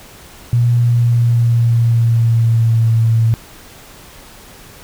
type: tone with pitch glide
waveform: sine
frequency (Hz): 119.7 to 113.51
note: A#2 to A#2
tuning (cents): +46 to -46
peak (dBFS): -9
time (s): 0.53-3.34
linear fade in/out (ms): 0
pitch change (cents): -92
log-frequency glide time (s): 0.79-2.92
effects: pink hiss -39 dBFS RMS until 4.83 s